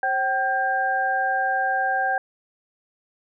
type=tone cluster; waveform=sine; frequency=533 / 770 / 1598 Hz; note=C5 / G5 / G6; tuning=+32 / -31 / +33 cents; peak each=-31 / -22 / -24 dBFS; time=0.03-2.18 s; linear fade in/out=2 ms; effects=none